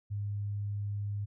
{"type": "tone", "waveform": "sine", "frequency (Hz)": 102.2, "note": "G#2", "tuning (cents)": -27, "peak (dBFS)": -32, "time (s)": [0.1, 1.26], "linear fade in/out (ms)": 20, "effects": []}